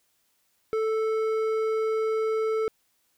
sine tone with hard clipping, 440 Hz, A4, in tune, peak -25 dBFS, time 0.73-2.68 s, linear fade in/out 0 ms, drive 8 dB, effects white hiss -70 dBFS RMS until 3.17 s

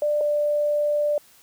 sine tone pair in turn, 593 / 590.5 Hz, D5 / D5, +17 / +9 cents, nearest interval unison, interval 8 cents, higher first, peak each -19 dBFS, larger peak neither, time 0.02-0.21 / 0.21-1.18 s, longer second, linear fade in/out 2 ms, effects white hiss -54 dBFS RMS until 1.42 s

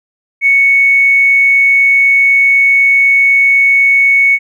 triangle tone with tanh clipping, 2218 Hz, C#7, in tune, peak -5 dBFS, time 0.41-4.39 s, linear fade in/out 50 ms, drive 3 dB, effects none

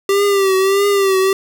square tone with vibrato, 392 Hz, G4, in tune, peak -12 dBFS, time 0.09-1.33 s, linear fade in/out 2 ms, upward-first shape triangle, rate 1.6 Hz, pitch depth 69 cents each way, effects none

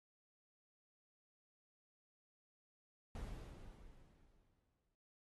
brown noise with exponential decay, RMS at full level -45 dBFS, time 3.15-4.95 s, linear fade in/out 2 ms, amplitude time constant 390 ms, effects AAC 32 kbps

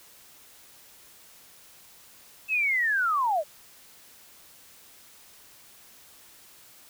sine linear sweep, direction down, 2644 to 560 Hz, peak -22 dBFS, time 2.48-3.44 s, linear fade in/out 50 ms, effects white hiss -53 dBFS RMS until 6.89 s

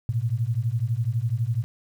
sine beating tone pair, 110 / 122 Hz, A2 / B2, 0 / -21 cents, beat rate 12 Hz, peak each -25 dBFS, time 0.09-1.64 s, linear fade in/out 0 ms, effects 9-bit

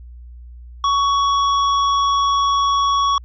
sine tone with hard clipping, 1120 Hz, C#6, 18 cents sharp, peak -16 dBFS, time 0.84-3.18 s, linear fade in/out 2 ms, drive 11 dB, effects added 60 Hz sine -35 dBFS peak until 3.24 s + resampled to 16000 Hz

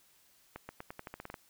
accelerating click train, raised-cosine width 0.5 ms, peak -27 dBFS, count 11, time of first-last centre 0.56-1.342 s, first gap 130 ms, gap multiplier 0.88, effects white hiss -66 dBFS RMS until 1.49 s

